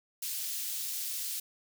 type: high-pass noise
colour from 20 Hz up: white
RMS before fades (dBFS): -36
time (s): 0.22-1.4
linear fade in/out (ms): 5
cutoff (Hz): 3600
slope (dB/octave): 12
effects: none